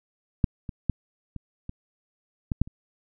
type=clicks; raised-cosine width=5 ms; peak=-7 / -21 / -10 / -23 / -22 / -14 / -8 / -29 dBFS; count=8; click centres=0.442 / 0.692 / 0.897 / 1.363 / 1.694 / 2.518 / 2.616 / 2.675 s; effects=none